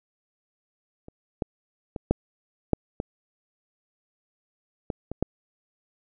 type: clicks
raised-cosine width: 2 ms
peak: -29 / -12 / -18 / -6 / -6 / -15 / -15 / -19 / -9 dBFS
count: 9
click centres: 1.084 / 1.422 / 1.962 / 2.11 / 2.733 / 3.001 / 4.902 / 5.116 / 5.226 s
effects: none